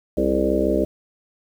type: harmonic tone with a mistuned harmonic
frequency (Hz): 66.1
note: C2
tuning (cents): +18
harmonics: 1 / 3 / 4 / 5 / 6 / 7 / 8 / 9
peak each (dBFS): -28 / -26 / -26 / -23 / -25 / -27 / -27 / -24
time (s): 0.17-0.85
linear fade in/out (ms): 5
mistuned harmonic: 6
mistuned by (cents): +51
effects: 8-bit